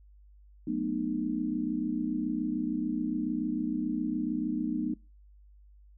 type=chord; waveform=sine; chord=B dominant seventh; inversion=second; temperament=equal with one note detuned; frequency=185 / 220 / 246.9 / 305.8 Hz; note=F#3 / A3 / B3 / D#4; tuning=0 / 0 / 0 / -30 cents; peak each=-38 / -35 / -33 / -32 dBFS; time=0.67-4.94 s; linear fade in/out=5 ms; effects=noise-tail reverb RT60 0.3 s tail -25 dB re dry + added 50 Hz sine -53 dBFS peak until 5.97 s